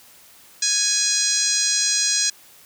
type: harmonic tone with a mistuned harmonic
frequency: 830.6 Hz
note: G#5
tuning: in tune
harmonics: 2 / 3 / 4 / 5 / 6 / 7 / 8 / 9 / 10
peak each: -31 / -32 / -32 / -25 / -25 / -25 / -22 / -32 / -30 dBFS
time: 0.62-2.3 s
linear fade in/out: 5 ms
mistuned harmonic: 5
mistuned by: -27 cents
effects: white hiss -49 dBFS RMS until 2.65 s + high-pass 60 Hz 12 dB/octave